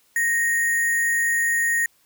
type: tone with sample-and-hold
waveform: sine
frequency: 1864.7 Hz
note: A#6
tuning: in tune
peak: -18 dBFS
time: 0.16-1.86 s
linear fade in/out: 2 ms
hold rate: 8820 Hz
effects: white hiss -61 dBFS RMS until 2.05 s